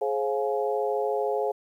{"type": "harmonic tone with a mistuned harmonic", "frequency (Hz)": 140.3, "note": "C#3", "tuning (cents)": 21, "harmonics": [3, 4, 5, 6], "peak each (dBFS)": [-27, -29, -31, -33], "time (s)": [0.01, 1.52], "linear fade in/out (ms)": 10, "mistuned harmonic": 4, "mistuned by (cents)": -85, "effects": ["10-bit"]}